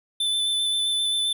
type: tone with vibrato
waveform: square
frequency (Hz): 3520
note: A7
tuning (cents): 0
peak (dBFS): -22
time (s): 0.2-1.33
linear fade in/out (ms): 5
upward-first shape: square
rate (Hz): 7.6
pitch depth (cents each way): 12
effects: none